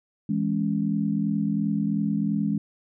sine chord, C# minor, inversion first, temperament equal, 164.81 / 207.7 / 277.2 Hz, E3 / G#3 / C#4, 0 / 0 / 0 cents, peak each -28 / -24 / -29 dBFS, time 0.29-2.58 s, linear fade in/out 5 ms, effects none

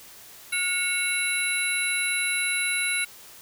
sine tone cluster, 1439 / 2208 / 2738 / 3945 / 11020 Hz, F#6 / C#7 / F7 / B7 / F9, -49 / -7 / -35 / -3 / -24 cents, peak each -32 / -27 / -31 / -32 / -29 dBFS, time 0.52-3.05 s, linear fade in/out 10 ms, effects white hiss -47 dBFS RMS until 3.41 s

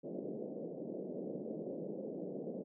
white band-pass noise, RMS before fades -43 dBFS, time 0.03-2.64 s, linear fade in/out 20 ms, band 160 to 560 Hz, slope 48 dB/octave, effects none

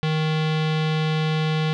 square tone with low-pass filter, 156.3 Hz, D#3, 8 cents sharp, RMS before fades -22 dBFS, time 0.03-1.73 s, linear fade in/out 0 ms, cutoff 3500 Hz, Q 2.4, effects none

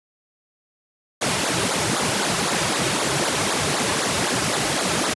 pink noise with flanger, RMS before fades -21 dBFS, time 1.21-5.14 s, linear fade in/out 10 ms, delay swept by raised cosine 0.34 to 4.34 ms, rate 3.9 Hz, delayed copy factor -0.9, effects high-pass 150 Hz 12 dB/octave + resampled to 24000 Hz

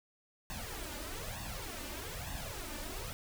pink noise with flanger, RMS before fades -42 dBFS, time 0.5-3.13 s, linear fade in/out 0 ms, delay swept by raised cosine 1.1 to 3.4 ms, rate 1.1 Hz, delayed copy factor +0.75, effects none

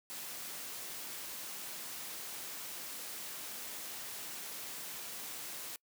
white high-pass noise, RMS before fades -44 dBFS, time 0.1-5.76 s, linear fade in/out 0 ms, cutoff 140 Hz, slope 12 dB/octave, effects noise-tail reverb RT60 0.1 s tail -26 dB re dry

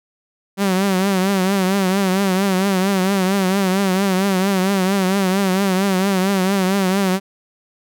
sawtooth tone with vibrato, 191.7 Hz, G3, 38 cents flat, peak -11 dBFS, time 0.57-7.2 s, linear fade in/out 50 ms, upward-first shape triangle, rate 4.4 Hz, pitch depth 97 cents each way, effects none

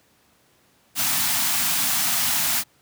white band-stop noise, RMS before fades -22 dBFS, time 0.95-2.64 s, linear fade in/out 50 ms, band 300 to 640 Hz, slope 96 dB/octave, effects pink hiss -60 dBFS RMS until 2.81 s + high-pass 100 Hz 12 dB/octave

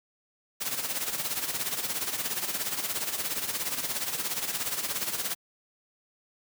white noise with tremolo, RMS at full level -29 dBFS, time 0.6-5.35 s, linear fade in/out 20 ms, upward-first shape sine, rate 17 Hz, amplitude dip 65%, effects high-pass 100 Hz 12 dB/octave

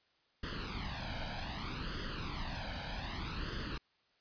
pink noise with flanger, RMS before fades -40 dBFS, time 0.43-3.78 s, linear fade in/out 5 ms, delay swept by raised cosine 0.63 to 1.3 ms, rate 0.64 Hz, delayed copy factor +0.75, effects white hiss -73 dBFS RMS until 4.2 s + resampled to 11025 Hz

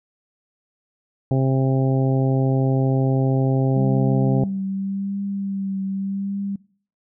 harmonic tone, 132.8 Hz, C3, 26 cents sharp, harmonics 1 / 2 / 3 / 4 / 5 / 6, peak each -17 / -23 / -27 / -29 / -31 / -33 dBFS, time 1.31-4.44 s, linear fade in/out 2 ms
sine tone with vibrato, 196 Hz, G3, in tune, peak -23 dBFS, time 3.76-6.56 s, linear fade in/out 5 ms, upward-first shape triangle, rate 0.85 Hz, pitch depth 29 cents each way
effects noise-tail reverb RT60 0.5 s tail -22 dB re dry

